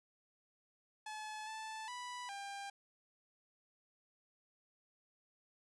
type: tone with pitch steps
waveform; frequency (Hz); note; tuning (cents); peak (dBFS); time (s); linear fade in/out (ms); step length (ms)
sawtooth; 859 / 877 / 986 / 798; A5 / A5 / B5 / G5; -42 / -6 / -3 / +31; -40; 1.06-2.7; 5; 410
effects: resampled to 22050 Hz